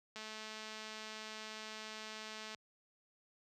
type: click train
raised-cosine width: 0.2 ms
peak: -30 dBFS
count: 519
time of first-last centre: 0.16-2.547 s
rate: 217 Hz
effects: high-pass 80 Hz 12 dB/octave